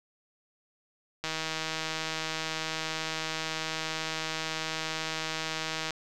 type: click train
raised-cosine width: 0.2 ms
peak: -15 dBFS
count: 743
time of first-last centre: 1.24-5.907 s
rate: 159 Hz
effects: none